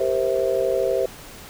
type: chord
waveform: sine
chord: C dominant seventh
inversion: second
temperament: just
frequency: 392.4 / 470.9 / 523.3 / 654.1 Hz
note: G4 / Bb4 / C5 / E5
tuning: +2 / +18 / 0 / -14 cents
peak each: -24 / -26 / -22 / -26 dBFS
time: 0-1.06 s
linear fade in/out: 5 ms
effects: pink hiss -41 dBFS RMS until 1.49 s